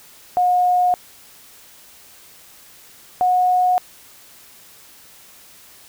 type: tone pair in turn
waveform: sine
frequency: 721 / 728.5 Hz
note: F#5 / F#5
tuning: -45 / -27 cents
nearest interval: unison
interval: 18 cents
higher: second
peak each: -13 dBFS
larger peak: neither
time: 0.37-0.94 / 3.21-3.78 s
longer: neither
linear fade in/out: 0 ms
effects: white hiss -46 dBFS RMS until 5.88 s